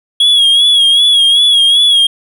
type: tone with vibrato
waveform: triangle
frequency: 3322 Hz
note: G#7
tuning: in tune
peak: -4 dBFS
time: 0.2-2.07 s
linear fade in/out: 5 ms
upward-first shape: sine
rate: 2.6 Hz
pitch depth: 57 cents each way
effects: none